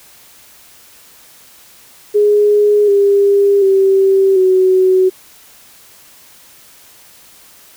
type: tone with pitch steps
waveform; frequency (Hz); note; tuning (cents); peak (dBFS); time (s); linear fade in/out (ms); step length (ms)
sine; 415.3 / 400.9 / 387 / 373.6; G#4 / G4 / G4 / F#4; 0 / +39 / -22 / +17; -7; 2.14-5.1; 20; 740
effects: white hiss -43 dBFS RMS until 7.76 s